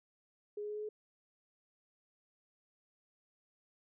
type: tone with pitch steps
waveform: sine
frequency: 415.3 / 417.9 / 420.6 / 423.3 / 426 Hz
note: G#4 / G#4 / G#4 / G#4 / G#4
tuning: 0 / +11 / +22 / +33 / +44 cents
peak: -38 dBFS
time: 0.57-0.89 s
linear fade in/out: 5 ms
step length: 64 ms
effects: none